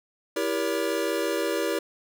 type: chord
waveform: square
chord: E diminished seventh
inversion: none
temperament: just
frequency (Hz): 329.6 / 395.6 / 474.7 / 569.6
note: E4 / G4 / Bb4 / Db5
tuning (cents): 0 / +16 / +31 / +47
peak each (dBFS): -31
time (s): 0.36-1.79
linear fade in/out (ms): 5
effects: none